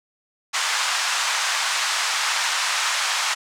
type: band-pass noise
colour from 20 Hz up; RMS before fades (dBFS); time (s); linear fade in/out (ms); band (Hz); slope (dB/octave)
pink; -23; 0.53-3.35; 20; 930 to 8000; 24
effects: none